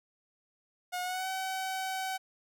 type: tone with pitch glide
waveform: sawtooth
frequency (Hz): 722 to 759.2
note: F#5 to F#5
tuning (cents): -43 to +44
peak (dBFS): -29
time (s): 0.92-2.18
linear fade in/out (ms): 20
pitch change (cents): +87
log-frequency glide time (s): 1.02-1.28
effects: none